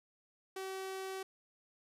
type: tone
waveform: sawtooth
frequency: 381.7 Hz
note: G4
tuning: 46 cents flat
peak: -36 dBFS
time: 0.56-1.23 s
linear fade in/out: 5 ms
effects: resampled to 32000 Hz + 11-bit